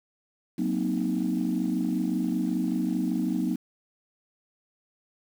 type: chord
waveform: sine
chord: C half-diminished seventh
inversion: second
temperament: equal with one note detuned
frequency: 185 / 233.1 / 258.3 / 311.1 Hz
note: Gb3 / Bb3 / C4 / Eb4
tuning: 0 / 0 / -22 / 0 cents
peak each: -29 dBFS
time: 0.58-3.56 s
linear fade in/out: 10 ms
effects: tanh soft clip ceiling -17 dBFS + 8-bit